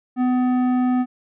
sine tone with tanh clipping, 251.2 Hz, B3, 30 cents sharp, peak -18 dBFS, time 0.16-1.06 s, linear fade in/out 50 ms, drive 12 dB, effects none

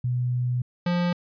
sine / square tone pair in turn, 123.9 / 175.56 Hz, B2 / F3, +6 / +9 cents, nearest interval tritone, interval 603 cents, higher second, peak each -22 dBFS, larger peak neither, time 0.04-0.62 / 0.86-1.13 s, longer first, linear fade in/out 5 ms, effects resampled to 11025 Hz

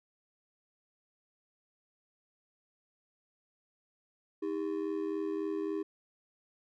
triangle ring-modulated tone, 357.6 Hz, F4, 41 cents sharp, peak -27 dBFS, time 4.42-5.83 s, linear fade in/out 10 ms, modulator 41.8 Hz, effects none

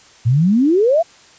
sine exponential sweep, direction up, 109.8 to 706 Hz, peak -10 dBFS, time 0.25-1.03 s, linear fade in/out 20 ms, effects white hiss -46 dBFS RMS until 1.38 s + resampled to 16000 Hz

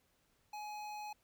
square tone with notch filter, 841 Hz, G#5, 22 cents sharp, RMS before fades -45 dBFS, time 0.53-1.13 s, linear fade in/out 5 ms, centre 10000 Hz, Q 1.1, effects pink hiss -75 dBFS RMS until 1.23 s

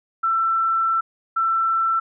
sine tone pair in turn, 1338 / 1338 Hz, E6 / E6, +25 / +25 cents, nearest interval unison, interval 0 cents, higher neither, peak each -17 dBFS, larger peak neither, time 0.23-1.01 / 1.36-2 s, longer first, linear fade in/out 10 ms, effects none

